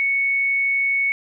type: tone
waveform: sine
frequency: 2217 Hz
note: C#7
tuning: in tune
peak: -17 dBFS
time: 0-1.12 s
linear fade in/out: 0 ms
effects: none